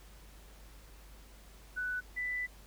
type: tone pair in turn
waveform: sine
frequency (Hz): 1489 / 1987.6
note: F#6 / B6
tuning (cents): +11 / +11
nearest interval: perfect fourth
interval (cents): 500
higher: second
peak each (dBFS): -33 / -33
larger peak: neither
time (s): 1.76-2.01 / 2.16-2.47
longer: second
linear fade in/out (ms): 20
effects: added 50 Hz sine -53 dBFS peak until 2.66 s + pink hiss -59 dBFS RMS until 2.66 s